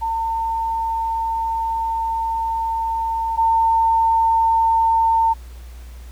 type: tone pair in turn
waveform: sine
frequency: 905 / 905 Hz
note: A5 / A5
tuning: +48 / +48 cents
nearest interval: unison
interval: 0 cents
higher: neither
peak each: -19 / -13 dBFS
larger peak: second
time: 0.01-3.37 / 3.37-5.34 s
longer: first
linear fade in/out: 20 ms
effects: added 60 Hz sine -34 dBFS peak until 6.11 s + pink hiss -49 dBFS RMS until 6.11 s